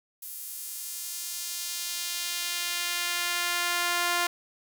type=tone with high-pass filter sweep; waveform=sawtooth; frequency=349.2 Hz; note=F4; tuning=in tune; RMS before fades=-31 dBFS; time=0.22-4.27 s; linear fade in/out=5 ms; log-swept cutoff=12000 to 1000 Hz; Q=0.8; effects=none